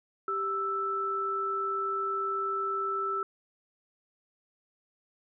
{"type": "tone pair together", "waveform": "sine", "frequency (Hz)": [392.7, 1320.9], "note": ["G4", "E6"], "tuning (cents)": [3, 3], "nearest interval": "octave + major sixth", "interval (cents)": 2100, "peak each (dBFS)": [-35, -29], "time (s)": [0.28, 3.23], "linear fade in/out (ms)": 2, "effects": []}